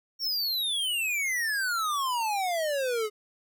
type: exponential sweep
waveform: square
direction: down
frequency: 5588 to 415.3 Hz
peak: -27 dBFS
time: 0.19-3.1 s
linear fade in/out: 50 ms
effects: none